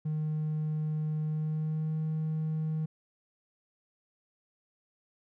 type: tone with pitch glide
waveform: triangle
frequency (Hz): 154.1 to 156.88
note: D#3 to D#3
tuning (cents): -16 to +15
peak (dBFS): -26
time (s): 0.05-2.86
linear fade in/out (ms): 10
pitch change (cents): +31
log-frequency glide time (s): 1.24-1.96
effects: tanh soft clip ceiling -24 dBFS